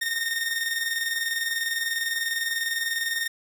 sawtooth tone with tremolo, 1837 Hz, A#6, 26 cents flat, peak -20 dBFS, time 0.01-3.28 s, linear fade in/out 10 ms, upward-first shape square, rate 20 Hz, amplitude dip 45%, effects none

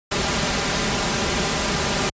pink noise with comb filter, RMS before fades -21 dBFS, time 0.11-2.1 s, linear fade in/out 10 ms, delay 5 ms, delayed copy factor +0.5, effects high-pass 60 Hz 12 dB/octave + resampled to 16000 Hz

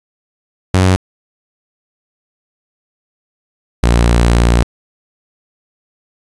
sawtooth tone pair in turn, 93 / 58.59 Hz, F#2 / A#1, +9 / +9 cents, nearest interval minor sixth, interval 800 cents, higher first, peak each -4 dBFS, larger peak neither, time 0.74-0.96 / 3.83-4.63 s, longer second, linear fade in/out 0 ms, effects resampled to 24000 Hz + 7-bit

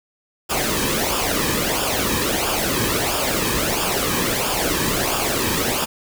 pink noise with flanger, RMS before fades -21 dBFS, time 0.49-5.86 s, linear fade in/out 20 ms, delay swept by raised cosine 0.49 to 1.46 ms, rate 1.5 Hz, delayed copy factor -0.65, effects none

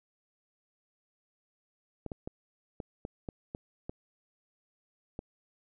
clicks, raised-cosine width 2 ms, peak -24 dBFS, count 9, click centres 2.063 / 2.118 / 2.275 / 2.802 / 3.051 / 3.288 / 3.549 / 3.895 / 5.191 s, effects none

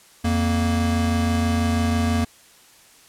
square tone pair together, 86.4 / 233.1 Hz, F2 / A#3, -18 / 0 cents, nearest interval octave + perfect fourth, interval 1718 cents, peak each -22 dBFS, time 0.24-2.25 s, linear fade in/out 10 ms, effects white hiss -51 dBFS RMS until 3.08 s + low-pass 11000 Hz 12 dB/octave

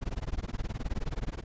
brown noise with tremolo, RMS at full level -30 dBFS, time 0.01-1.44 s, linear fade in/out 20 ms, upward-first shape sine, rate 19 Hz, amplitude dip 100%, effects resampled to 16000 Hz

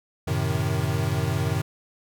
square chord, F# diminished seventh, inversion none, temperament equal, 92.5 / 110 / 130.81 / 155.56 Hz, F#2 / A2 / C3 / Eb3, 0 / 0 / 0 / 0 cents, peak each -29 dBFS, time 0.27-1.62 s, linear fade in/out 10 ms, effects none

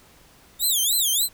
10% pulse tone with vibrato, 3567 Hz, A7, 23 cents sharp, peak -12 dBFS, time 0.59-1.29 s, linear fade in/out 50 ms, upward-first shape sine, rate 3.4 Hz, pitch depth 240 cents each way, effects pink hiss -53 dBFS RMS until 1.33 s

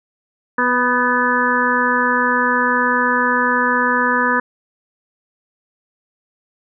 harmonic tone with a mistuned harmonic, 246.9 Hz, B3, in tune, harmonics 1 / 2 / 4 / 5 / 6 / 7, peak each -22 / -23 / -19 / -22 / -21 / -19 dBFS, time 0.58-4.4 s, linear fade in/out 5 ms, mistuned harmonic 6, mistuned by +30 cents, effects none

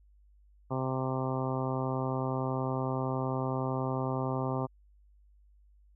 harmonic tone, 130.81 Hz, C3, in tune, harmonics 1 / 2 / 3 / 4 / 5 / 6 / 7 / 8 / 9, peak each -33 / -36 / -38 / -39 / -40 / -41 / -41 / -42 / -43 dBFS, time 0.7-4.67 s, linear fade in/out 20 ms, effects added 50 Hz sine -58 dBFS peak until 5.95 s

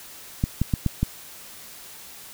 clicks, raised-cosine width 5 ms, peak -8 dBFS, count 5, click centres 0.439 / 0.616 / 0.738 / 0.863 / 1.03 s, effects white hiss -43 dBFS RMS until 2.33 s

